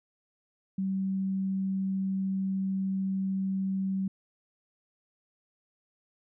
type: tone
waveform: sine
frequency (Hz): 191.9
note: G3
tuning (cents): -37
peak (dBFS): -27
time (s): 0.78-4.08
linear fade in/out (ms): 5
effects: none